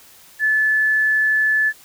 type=tone; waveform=sine; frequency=1734 Hz; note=A6; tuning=26 cents flat; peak=-14 dBFS; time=0.39-1.73 s; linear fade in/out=50 ms; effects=white hiss -47 dBFS RMS until 1.84 s